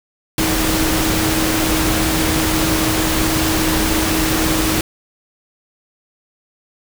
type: tone in noise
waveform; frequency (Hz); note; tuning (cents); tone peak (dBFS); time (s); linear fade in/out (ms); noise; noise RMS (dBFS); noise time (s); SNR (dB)
sine; 317.4; D#4; +35; -19; 0.38-4.81; 2; pink; -18; 0.38-4.81; -4
effects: none